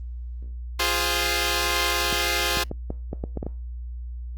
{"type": "chord", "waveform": "5% pulse", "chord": "F minor", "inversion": "none", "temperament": "equal with one note detuned", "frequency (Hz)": [349.2, 412.7, 523.3], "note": ["F4", "Ab4", "C5"], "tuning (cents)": [0, -11, 0], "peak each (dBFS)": -15, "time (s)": [0.79, 2.64], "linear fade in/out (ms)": 10}
{"type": "clicks", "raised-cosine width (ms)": 2, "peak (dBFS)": -16, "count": 9, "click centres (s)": [2.127, 2.572, 2.714, 2.904, 3.131, 3.239, 3.373, 3.429, 3.466]}
{"effects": ["added 60 Hz sine -31 dBFS peak until 4.37 s", "Opus 32 kbps"]}